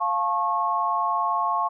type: chord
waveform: sine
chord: F augmented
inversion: none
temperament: just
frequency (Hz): 698.5 / 873.1 / 1091.3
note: F5 / A5 / C#6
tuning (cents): 0 / -14 / -27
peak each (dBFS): -28 / -27 / -23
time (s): 0-1.69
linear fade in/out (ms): 20
effects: none